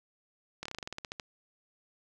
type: slowing click train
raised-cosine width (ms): 0.2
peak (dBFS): -21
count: 13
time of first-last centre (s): 0.63-1.198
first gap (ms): 25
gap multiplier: 1.11
effects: none